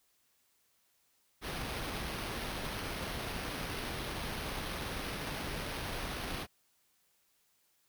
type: noise with sample-and-hold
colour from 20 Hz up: pink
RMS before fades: -39 dBFS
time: 1.41-6.47 s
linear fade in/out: 50 ms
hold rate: 7350 Hz
effects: white hiss -73 dBFS RMS until 7.88 s